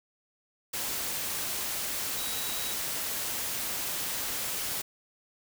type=tone in noise; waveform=sine; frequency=3869 Hz; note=B7; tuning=36 cents flat; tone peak=-40 dBFS; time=2.17-2.74 s; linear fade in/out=10 ms; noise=white; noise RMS=-33 dBFS; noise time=0.73-4.82 s; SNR=-10 dB; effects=none